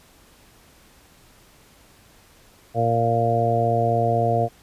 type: harmonic tone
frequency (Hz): 116.1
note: A#2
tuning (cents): -7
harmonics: 1 / 2 / 3 / 4 / 5 / 6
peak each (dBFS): -23 / -30 / -31 / -25 / -26 / -21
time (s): 2.74-4.49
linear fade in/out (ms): 50
effects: pink hiss -53 dBFS RMS until 4.62 s + resampled to 32000 Hz